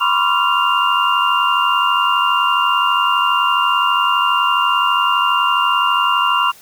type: tone cluster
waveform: sine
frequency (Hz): 987 / 1059 / 1154 / 1376 / 2796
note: B5 / C6 / D6 / F6 / F7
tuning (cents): -1 / +21 / -31 / -26 / +1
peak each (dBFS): -19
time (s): 0-6.52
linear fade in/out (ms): 20
effects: white hiss -44 dBFS RMS until 6.61 s